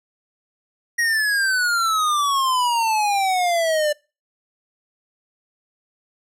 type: exponential sweep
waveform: square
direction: down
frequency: 1896 to 587.3 Hz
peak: -18 dBFS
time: 0.98-3.93 s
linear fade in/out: 10 ms
effects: noise-tail reverb RT60 0.3 s tail -24 dB re dry + low-pass 12000 Hz 12 dB/octave